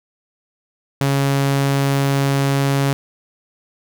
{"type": "tone", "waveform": "sawtooth", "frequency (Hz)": 138.5, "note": "C#3", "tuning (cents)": -1, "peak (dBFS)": -11, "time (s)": [1.01, 2.93], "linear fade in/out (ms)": 0, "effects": []}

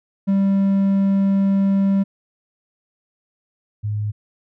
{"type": "tone pair in turn", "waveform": ["triangle", "sine"], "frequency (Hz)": [196, 105.12], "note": ["G3", "G#2"], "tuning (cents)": [0, 21], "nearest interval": "major seventh", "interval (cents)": 1079, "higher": "first", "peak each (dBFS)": [-12, -20], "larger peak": "first", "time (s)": [[0.27, 2.04], [3.83, 4.12]], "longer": "first", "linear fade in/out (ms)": 20, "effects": []}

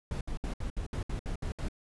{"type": "noise bursts", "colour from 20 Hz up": "brown", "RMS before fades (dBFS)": -34, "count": 10, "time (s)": [0.11, 1.685], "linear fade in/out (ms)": 2, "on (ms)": 99, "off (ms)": 65, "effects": ["resampled to 24000 Hz"]}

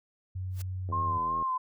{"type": "tone", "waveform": "sine", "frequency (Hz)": 92.9, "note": "F#2", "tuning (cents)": 7, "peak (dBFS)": -32, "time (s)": [0.35, 1.18], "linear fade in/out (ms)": 10}
{"type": "noise with exponential growth", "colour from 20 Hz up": "white", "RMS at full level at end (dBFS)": -40, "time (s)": [0.5, 0.62], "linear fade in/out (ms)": 5, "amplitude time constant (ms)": 24}
{"type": "click train", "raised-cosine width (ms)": 2, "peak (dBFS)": -30, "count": 45, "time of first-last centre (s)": [0.89, 1.425], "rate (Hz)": 82.2}
{"type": "tone with vibrato", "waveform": "sine", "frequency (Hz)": 1046.5, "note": "C6", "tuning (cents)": 0, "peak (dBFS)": -27, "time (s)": [0.92, 1.58], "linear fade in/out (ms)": 10, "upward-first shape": "sine", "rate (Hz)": 2.7, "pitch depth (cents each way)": 45}
{"effects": []}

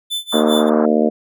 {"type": "tone with tremolo", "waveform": "45% pulse", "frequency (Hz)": 3519, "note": "A7", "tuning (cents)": 0, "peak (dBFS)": -19, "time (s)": [0.1, 0.7], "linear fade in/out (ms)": 20, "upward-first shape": "sine", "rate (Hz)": 5, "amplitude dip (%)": 95}
{"type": "band-pass noise", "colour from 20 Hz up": "white", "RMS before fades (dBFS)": -26, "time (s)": [0.32, 0.86], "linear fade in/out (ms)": 10, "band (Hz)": [650, 1400], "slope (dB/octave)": 48}
{"type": "harmonic tone", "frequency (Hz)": 76.7, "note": "D#2", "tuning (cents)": -24, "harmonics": [3, 4, 5, 6, 7, 8, 9], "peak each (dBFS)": [-16, -20, -22, -19, -23, -20, -25], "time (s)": [0.33, 1.1], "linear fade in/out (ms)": 20}
{"effects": []}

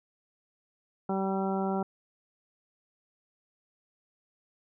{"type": "harmonic tone", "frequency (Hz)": 192.8, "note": "G3", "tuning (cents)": -28, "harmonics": [1, 2, 3, 4, 5, 6, 7], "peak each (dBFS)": [-30, -33, -38, -34, -40, -50, -41], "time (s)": [1.09, 1.83], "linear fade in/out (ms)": 5, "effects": []}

